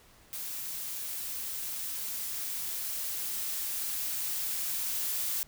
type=noise with level ramp; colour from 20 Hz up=blue; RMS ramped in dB=-38 to -32 dBFS; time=0.33-5.43 s; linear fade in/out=0 ms; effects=pink hiss -59 dBFS RMS until 5.47 s